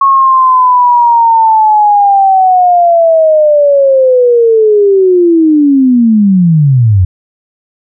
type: linear sweep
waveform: sine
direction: down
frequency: 1100 to 86.8 Hz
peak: -3 dBFS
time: 0.01-7.05 s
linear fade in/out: 5 ms
effects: none